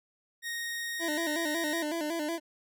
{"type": "tone", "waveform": "sawtooth", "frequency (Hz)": 1864.7, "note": "A#6", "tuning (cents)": 0, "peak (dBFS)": -30, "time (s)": [0.42, 1.85], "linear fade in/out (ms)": 50}
{"type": "tone with vibrato", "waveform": "25% pulse", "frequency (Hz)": 317, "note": "D#4", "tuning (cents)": 32, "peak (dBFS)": -27, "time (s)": [0.99, 2.4], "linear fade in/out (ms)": 50, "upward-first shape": "square", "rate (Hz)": 5.4, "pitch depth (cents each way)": 95}
{"effects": []}